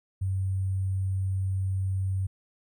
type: tone with sample-and-hold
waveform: sine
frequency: 95.2 Hz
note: F#2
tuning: 50 cents sharp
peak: -25 dBFS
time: 0.21-2.27 s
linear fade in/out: 10 ms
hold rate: 8820 Hz
effects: none